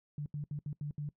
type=tone bursts at uneven times; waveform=sine; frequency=146.83 Hz; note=D3; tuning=in tune; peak=-35 dBFS; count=6; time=0.18-0.26 / 0.34-0.44 / 0.51-0.59 / 0.66-0.73 / 0.81-0.91 / 0.98-1.09 s; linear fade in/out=2 ms; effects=noise-tail reverb RT60 0.1 s tail -21 dB re dry